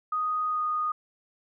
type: tone with pitch glide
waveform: sine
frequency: 1244.5 to 1234.5 Hz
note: D#6 to D#6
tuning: 0 to -14 cents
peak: -25 dBFS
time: 0.12-0.92 s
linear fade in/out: 5 ms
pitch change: -14 cents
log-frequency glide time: 0.48-0.63 s
effects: none